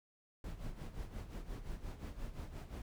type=noise with tremolo; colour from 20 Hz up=brown; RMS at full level=-42 dBFS; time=0.44-2.82 s; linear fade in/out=2 ms; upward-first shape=sine; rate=5.7 Hz; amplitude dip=70%; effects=none